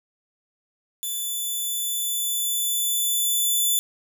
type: tone with level ramp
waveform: 5% pulse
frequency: 3495 Hz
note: A7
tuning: 12 cents flat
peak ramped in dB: -19 to -11 dBFS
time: 1.03-3.79 s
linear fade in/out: 0 ms
effects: 8-bit